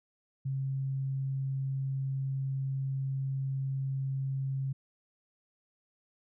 sine tone, 134.9 Hz, C#3, 47 cents flat, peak -30 dBFS, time 0.45-4.73 s, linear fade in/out 10 ms, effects none

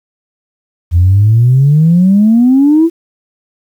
sine exponential sweep, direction up, 82.9 to 340 Hz, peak -3 dBFS, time 0.91-2.9 s, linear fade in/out 50 ms, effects tanh soft clip ceiling 0 dBFS + 7-bit

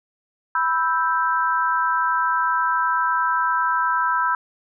sine chord, E minor, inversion second, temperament equal, 987.8 / 1318.5 / 1568 Hz, B5 / E6 / G6, 0 / 0 / 0 cents, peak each -21 / -22 / -24 dBFS, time 0.55-4.35 s, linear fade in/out 2 ms, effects none

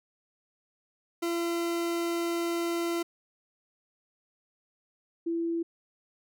40% pulse / sine tone pair in turn, 340 / 334.7 Hz, F4 / E4, -46 / +26 cents, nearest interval unison, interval 28 cents, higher first, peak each -27 dBFS, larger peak neither, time 1.22-3.03 / 5.26-5.63 s, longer first, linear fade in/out 10 ms, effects none

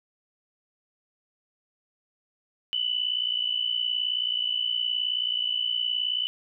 sine tone pair together, 2960 / 3019 Hz, F#7 / F#7, 0 / +34 cents, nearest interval unison, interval 34 cents, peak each -27 / -28 dBFS, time 2.73-6.27 s, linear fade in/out 0 ms, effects none

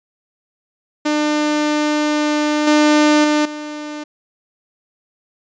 sawtooth tone with level steps, 300.1 Hz, D4, 38 cents sharp, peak -11 / -6 / -9 / -22 dBFS, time 1.05-4.04 s, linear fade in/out 10 ms, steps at 2.67 / 3.24 / 3.45 s, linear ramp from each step 5 ms, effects resampled to 16000 Hz

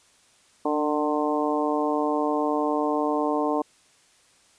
harmonic tone with a mistuned harmonic, 150.3 Hz, D3, 40 cents sharp, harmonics 2 / 3 / 4 / 5 / 6 / 7, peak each -26 / -28 / -29 / -30 / -31 / -31 dBFS, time 0.65-3.62 s, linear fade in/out 5 ms, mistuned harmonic 2, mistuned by -22 cents, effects white hiss -59 dBFS RMS until 4.58 s + resampled to 22050 Hz

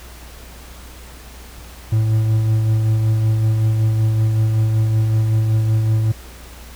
triangle tone with tremolo, 110 Hz, A2, in tune, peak -10 dBFS, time 1.92-6.12 s, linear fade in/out 5 ms, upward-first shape sine, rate 5.3 Hz, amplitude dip 30%, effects added 60 Hz sine -37 dBFS peak until 6.75 s + pink hiss -41 dBFS RMS until 6.75 s

